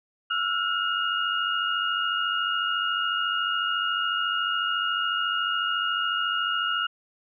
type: tone cluster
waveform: sine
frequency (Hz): 1338 / 1432 / 2855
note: E6 / F6 / F7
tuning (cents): +25 / +43 / +37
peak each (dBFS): -28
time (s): 0.3-6.87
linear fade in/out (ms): 10
effects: none